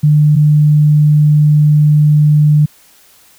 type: tone pair in turn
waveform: sine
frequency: 150 / 150 Hz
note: D3 / D3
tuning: +37 / +37 cents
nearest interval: unison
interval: 0 cents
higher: neither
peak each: -5 dBFS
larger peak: neither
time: 0.03-0.36 / 0.36-2.66 s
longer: second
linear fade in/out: 10 ms
effects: white hiss -46 dBFS RMS until 3.38 s